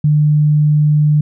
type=tone; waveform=sine; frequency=150 Hz; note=D3; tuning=37 cents sharp; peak=-8 dBFS; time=0.04-1.21 s; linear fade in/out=5 ms; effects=none